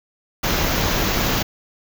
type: band-stop noise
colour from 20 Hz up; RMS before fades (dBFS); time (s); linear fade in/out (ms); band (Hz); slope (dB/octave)
pink; -20; 0.43-1.43; 10; 7000 to 12000; 96
effects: none